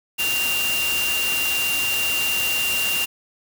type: tone in noise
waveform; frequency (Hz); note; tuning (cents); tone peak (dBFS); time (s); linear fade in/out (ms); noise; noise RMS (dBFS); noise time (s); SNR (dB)
sine; 2781; F7; -8; -21; 0.18-3.06; 20; white; -26; 0.18-3.06; +2
effects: none

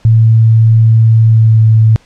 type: tone with pitch glide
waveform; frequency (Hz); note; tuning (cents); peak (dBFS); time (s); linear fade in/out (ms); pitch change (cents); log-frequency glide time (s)
sine; 112.3 to 110.63; A2 to A2; +36 to +10; -3; 0.05-1.96; 0; -26; 1.21-1.64
effects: pink hiss -46 dBFS RMS until 2.05 s + low-pass 6000 Hz 12 dB/octave

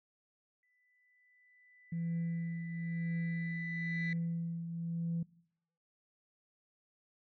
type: tone with exponential growth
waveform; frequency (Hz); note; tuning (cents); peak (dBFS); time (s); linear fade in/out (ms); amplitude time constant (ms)
sine; 1990; B6; +13; -34; 0.63-4.13; 1; 760
type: tone with tremolo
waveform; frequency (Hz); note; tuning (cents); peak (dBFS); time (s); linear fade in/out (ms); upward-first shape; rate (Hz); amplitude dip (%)
sine; 167.8; E3; +31; -31; 1.92-5.23; 5; triangle; 1; 60
effects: noise-tail reverb RT60 0.7 s tail -23 dB re dry + tanh soft clip ceiling -29 dBFS

